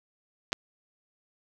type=clicks; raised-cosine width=0.2 ms; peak=-29 / -7 dBFS; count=2; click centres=0.521 / 0.529 s; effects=none